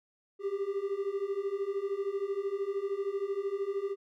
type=beating tone pair; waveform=triangle; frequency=388.3 / 401.3 Hz; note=G4 / G4; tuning=-16 / +41 cents; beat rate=13 Hz; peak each=-33 / -31 dBFS; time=0.39-3.96 s; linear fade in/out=50 ms; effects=none